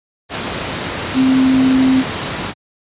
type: tone in noise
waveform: sine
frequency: 261.6 Hz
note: C4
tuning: in tune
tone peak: -9 dBFS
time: 1.14-2.04 s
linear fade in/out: 50 ms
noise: pink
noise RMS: -21 dBFS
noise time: 0.29-2.54 s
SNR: +9 dB
effects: high-pass 100 Hz 12 dB/octave + resampled to 8000 Hz